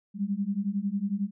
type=beating tone pair; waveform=sine; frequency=194.2 / 205.2 Hz; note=G3 / G#3; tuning=-16 / -21 cents; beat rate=11 Hz; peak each=-30 / -29 dBFS; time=0.14-1.31 s; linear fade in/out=50 ms; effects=none